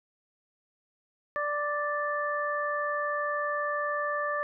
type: harmonic tone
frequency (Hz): 587.3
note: D5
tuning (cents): 0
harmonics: 1 / 2 / 3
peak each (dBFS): -32 / -31 / -33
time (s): 1.36-4.43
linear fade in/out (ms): 0
effects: none